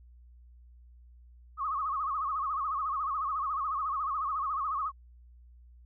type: tone with vibrato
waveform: sine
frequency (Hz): 1174.7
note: D6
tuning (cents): 0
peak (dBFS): -29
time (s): 1.57-4.92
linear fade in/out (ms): 50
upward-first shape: sine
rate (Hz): 14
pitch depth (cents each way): 150
effects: added 60 Hz sine -52 dBFS peak until 5.85 s